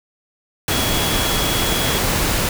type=tone in noise; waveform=sine; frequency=3344 Hz; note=G#7; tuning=11 cents sharp; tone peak=-25 dBFS; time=0.71-1.98 s; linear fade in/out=2 ms; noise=pink; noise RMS=-19 dBFS; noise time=0.68-2.49 s; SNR=-9 dB; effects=none

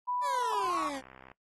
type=tone with pitch glide; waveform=sine; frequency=987.8 to 1121.7 Hz; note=B5 to C#6; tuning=0 to +20 cents; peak=-30 dBFS; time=0.07-0.9 s; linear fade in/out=20 ms; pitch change=+220 cents; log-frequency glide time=0.6-0.79 s
type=exponential sweep; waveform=20% pulse; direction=down; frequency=602 to 255.8 Hz; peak=-30 dBFS; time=0.21-1.02 s; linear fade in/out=50 ms
type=click train; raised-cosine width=0.5 ms; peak=-35 dBFS; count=45; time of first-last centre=0.64-1.316 s; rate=65.1 Hz
effects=noise-tail reverb RT60 0.1 s tail -19 dB re dry + AAC 32 kbps

